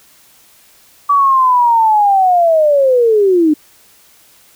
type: linear sweep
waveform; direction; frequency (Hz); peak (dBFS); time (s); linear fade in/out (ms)
sine; down; 1153 to 293.6; -7; 1.09-3.54; 10
effects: white hiss -47 dBFS RMS until 4.55 s